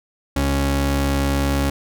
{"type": "tone pair together", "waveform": "sawtooth", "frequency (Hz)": [69.2, 138.4], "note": ["C#2", "C#3"], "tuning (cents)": [-2, -2], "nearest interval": "octave", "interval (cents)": 1200, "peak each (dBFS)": -15, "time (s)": [0.36, 1.7], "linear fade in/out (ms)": 5, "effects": []}